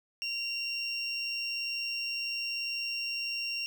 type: tone pair together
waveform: triangle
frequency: 2761 / 5522 Hz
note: F7 / F8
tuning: -20 / -20 cents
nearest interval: octave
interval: 1200 cents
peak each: -33 / -34 dBFS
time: 0.22-3.66 s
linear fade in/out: 0 ms
effects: none